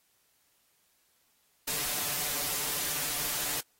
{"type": "noise with comb filter", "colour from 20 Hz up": "white", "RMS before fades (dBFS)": -32, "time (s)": [1.67, 3.61], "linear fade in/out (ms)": 10, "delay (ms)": 6.8, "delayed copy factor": 0.6, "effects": ["white hiss -70 dBFS RMS until 3.79 s", "AAC 48 kbps"]}